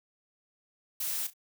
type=noise with echo; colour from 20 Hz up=blue; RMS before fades=-33 dBFS; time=1-1.27 s; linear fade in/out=5 ms; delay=33 ms; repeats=2; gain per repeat=-13 dB; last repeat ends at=1.336 s; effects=none